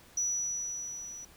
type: tone with level ramp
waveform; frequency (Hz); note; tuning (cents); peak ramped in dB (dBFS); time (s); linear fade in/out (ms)
sine; 5890; F#8; -9; -26 to -42; 0.17-1.25; 5
effects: tanh soft clip ceiling -23 dBFS + pink hiss -57 dBFS RMS until 1.36 s